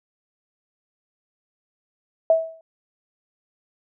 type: tone with exponential decay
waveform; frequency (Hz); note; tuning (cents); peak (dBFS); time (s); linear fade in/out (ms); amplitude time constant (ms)
sine; 650; E5; -24; -10; 2.3-2.61; 2; 67
effects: none